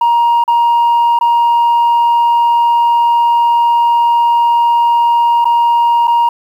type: tone with dropouts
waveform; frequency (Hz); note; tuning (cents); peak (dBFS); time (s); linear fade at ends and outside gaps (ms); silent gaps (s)
sine; 942; A#5; +18; -5; 0.01-6.29; 5; 0.44-0.478 / 1.19-1.21 / 5.445-5.453 / 6.073-6.078
effects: tanh soft clip ceiling -6 dBFS + 7-bit